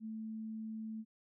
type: tone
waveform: sine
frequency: 220 Hz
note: A3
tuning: in tune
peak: -40 dBFS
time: 0-1.05 s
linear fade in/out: 50 ms
effects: none